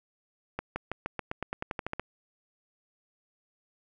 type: accelerating click train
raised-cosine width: 0.5 ms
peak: -17 dBFS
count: 14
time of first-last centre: 0.59-1.996 s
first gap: 170 ms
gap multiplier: 0.92
effects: none